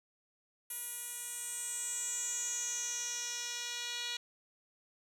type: tone with band-pass filter sweep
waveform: 10% pulse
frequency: 481.7 Hz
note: B4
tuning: 43 cents flat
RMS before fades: -39 dBFS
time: 0.7-4.17 s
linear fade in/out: 5 ms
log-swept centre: 11000 to 4300 Hz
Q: 5.2
effects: none